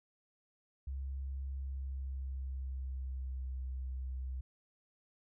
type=tone with pitch glide; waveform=sine; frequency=67.4 to 64.58 Hz; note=C#2 to C2; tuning=-48 to -22 cents; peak=-37 dBFS; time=0.87-4.41 s; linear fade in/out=5 ms; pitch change=-74 cents; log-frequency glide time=1.54-3.54 s; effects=none